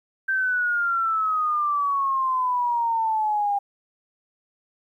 sine exponential sweep, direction down, 1568 to 800 Hz, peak -20 dBFS, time 0.28-3.59 s, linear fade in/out 10 ms, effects 10-bit

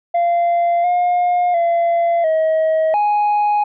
sine tone with pitch steps, 690 / 712 / 682 / 636 / 832 Hz, F5 / F5 / F5 / D#5 / G#5, -21 / +33 / -41 / +38 / +3 cents, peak -10 dBFS, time 0.14-3.64 s, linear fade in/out 10 ms, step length 700 ms, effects tanh soft clip ceiling -12 dBFS

